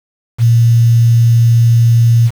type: tone with quantisation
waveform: sine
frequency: 116.54 Hz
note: A#2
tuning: in tune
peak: -5 dBFS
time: 0.38-2.31 s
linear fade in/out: 50 ms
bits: 5
effects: none